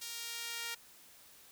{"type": "tone with high-pass filter sweep", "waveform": "sawtooth", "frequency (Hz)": 466.2, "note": "A#4", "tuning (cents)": 0, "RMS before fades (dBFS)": -42, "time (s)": [0.01, 0.75], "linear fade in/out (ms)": 10, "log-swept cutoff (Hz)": [4100, 1900], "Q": 0.82, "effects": ["white hiss -59 dBFS RMS until 1.51 s"]}